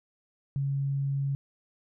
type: tone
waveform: sine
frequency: 138.59 Hz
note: C#3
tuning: in tune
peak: -26 dBFS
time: 0.56-1.35 s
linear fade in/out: 0 ms
effects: none